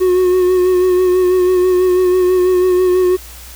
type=tone with vibrato; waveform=triangle; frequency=365.1 Hz; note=F#4; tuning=23 cents flat; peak=-7 dBFS; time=0-3.17 s; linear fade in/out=20 ms; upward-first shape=sine; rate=6.1 Hz; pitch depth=29 cents each way; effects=added 60 Hz sine -35 dBFS peak until 3.55 s + white hiss -36 dBFS RMS until 3.55 s